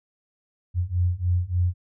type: beating tone pair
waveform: sine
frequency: 87.31 / 90.71 Hz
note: F2 / F#2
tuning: 0 / -34 cents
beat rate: 3.4 Hz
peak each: -24 / -23 dBFS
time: 0.74-1.74 s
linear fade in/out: 50 ms
effects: none